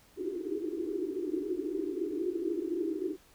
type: band-pass noise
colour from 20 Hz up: white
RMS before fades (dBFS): -34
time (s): 0.16-3.17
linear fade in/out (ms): 50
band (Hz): 300 to 400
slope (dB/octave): 96
effects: pink hiss -61 dBFS RMS until 3.34 s